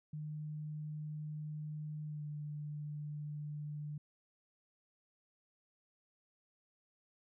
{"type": "tone with pitch glide", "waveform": "sine", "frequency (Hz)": [151.9, 148.77], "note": ["D#3", "D3"], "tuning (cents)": [-41, 23], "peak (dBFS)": -40, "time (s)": [0.13, 3.98], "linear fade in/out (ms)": 5, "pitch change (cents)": -36, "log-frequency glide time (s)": [2.06, 2.24], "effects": []}